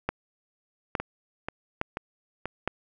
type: two click trains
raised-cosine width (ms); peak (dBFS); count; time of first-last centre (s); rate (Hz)
0.5; -16 / -11; 4 / 4; 1-2.456 / 0.09-2.676; 2.06 / 1.16
effects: none